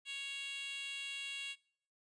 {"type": "tone with high-pass filter", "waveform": "10% pulse", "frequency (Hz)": 554.4, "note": "C#5", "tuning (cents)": 0, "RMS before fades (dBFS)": -43, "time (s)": [0.05, 1.56], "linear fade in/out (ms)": 50, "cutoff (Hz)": 2900, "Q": 3.6, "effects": ["noise-tail reverb RT60 0.6 s tail -24 dB re dry", "resampled to 22050 Hz"]}